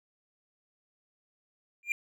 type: tone with exponential growth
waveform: triangle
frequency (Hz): 2394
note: D7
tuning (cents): +33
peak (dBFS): -20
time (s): 1.83-1.92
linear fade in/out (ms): 1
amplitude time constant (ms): 19
effects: none